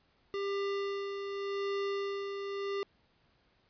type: tone with tremolo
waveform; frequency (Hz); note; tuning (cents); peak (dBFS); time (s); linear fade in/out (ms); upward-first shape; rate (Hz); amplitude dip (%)
square; 397.9; G4; +26; -32; 0.34-2.83; 0; sine; 0.86; 45
effects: pink hiss -70 dBFS RMS until 3.69 s + resampled to 11025 Hz